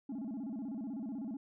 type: tone with vibrato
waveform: sine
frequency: 245.2 Hz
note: B3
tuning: 12 cents flat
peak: -35 dBFS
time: 0.09-1.37 s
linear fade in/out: 5 ms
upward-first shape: square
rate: 16 Hz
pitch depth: 210 cents each way
effects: tanh soft clip ceiling -37 dBFS